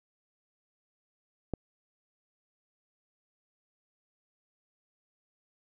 click, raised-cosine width 2 ms, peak -18 dBFS, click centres 1.537 s, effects none

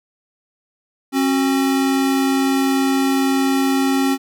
square tone pair together, 270.2 / 370 Hz, C#4 / F#4, -44 / 0 cents, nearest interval perfect fourth, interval 544 cents, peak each -16 / -25 dBFS, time 1.12-4.18 s, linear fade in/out 50 ms, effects none

